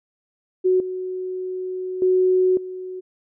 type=tone with level steps; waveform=sine; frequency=370 Hz; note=F#4; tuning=in tune; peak=-14 / -25 / -14 / -29 dBFS; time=0.64-3.01 s; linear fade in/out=20 ms; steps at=0.8 / 2.02 / 2.57 s; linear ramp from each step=2 ms; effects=none